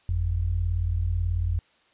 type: tone pair together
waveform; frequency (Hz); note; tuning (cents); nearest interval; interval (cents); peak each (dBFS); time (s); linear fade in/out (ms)
sine; 49 / 87.31; G1 / F2; 0 / 0; minor seventh; 1000; -27 / -24; 0.09-1.59; 0
effects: white hiss -62 dBFS RMS until 1.93 s + resampled to 8000 Hz